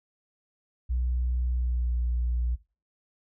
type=tone with pitch glide; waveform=sine; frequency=61.6 to 59.88 Hz; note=B1 to A#1; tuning=-4 to +47 cents; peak=-23 dBFS; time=0.89-2.56 s; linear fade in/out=20 ms; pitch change=-49 cents; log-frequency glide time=1.54-1.92 s; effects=noise-tail reverb RT60 0.3 s tail -19 dB re dry + tanh soft clip ceiling -21 dBFS